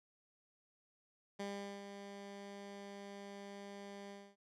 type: tone with ADSR envelope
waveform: 15% pulse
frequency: 200.1 Hz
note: G3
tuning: 36 cents sharp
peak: -34 dBFS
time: 1.39-4.36 s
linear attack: 11 ms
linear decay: 410 ms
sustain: -8 dB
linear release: 260 ms
effects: low-pass 7000 Hz 12 dB/octave